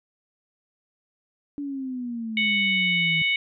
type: exponential sweep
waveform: sine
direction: down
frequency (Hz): 290 to 159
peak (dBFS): -28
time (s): 1.58-3.22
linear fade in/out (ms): 0
type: harmonic tone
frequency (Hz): 740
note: F#5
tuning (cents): 0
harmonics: 3 / 4 / 5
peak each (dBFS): -21 / -27 / -32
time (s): 2.37-3.36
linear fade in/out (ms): 2
effects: none